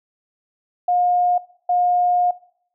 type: tone bursts at uneven times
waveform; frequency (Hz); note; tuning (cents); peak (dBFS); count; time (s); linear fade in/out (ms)
sine; 714; F5; +38; -15; 2; 0.88-1.38 / 1.69-2.31; 5
effects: noise-tail reverb RT60 0.6 s tail -19 dB re dry